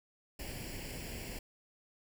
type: noise with comb filter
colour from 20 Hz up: pink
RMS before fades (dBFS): -43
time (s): 0.39-1.39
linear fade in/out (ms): 5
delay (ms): 0.4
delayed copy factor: +0.75
effects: none